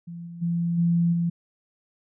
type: tone with level steps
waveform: sine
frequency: 170.4 Hz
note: F3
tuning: 42 cents flat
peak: -34 / -36 / -22 / -18 / -21 dBFS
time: 0.07-1.3 s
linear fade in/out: 10 ms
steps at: 0.26 / 0.41 / 0.77 / 1.12 s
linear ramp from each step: 20 ms
effects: none